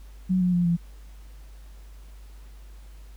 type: tone with pitch steps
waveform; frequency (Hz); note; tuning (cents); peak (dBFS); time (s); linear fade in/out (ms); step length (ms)
sine; 185 / 180.15 / 175.43 / 170.83; F#3 / F#3 / F3 / F3; 0 / -46 / +8 / -38; -19; 0.29-0.77; 20; 120
effects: added 50 Hz sine -42 dBFS peak until 3.16 s + pink hiss -58 dBFS RMS until 3.16 s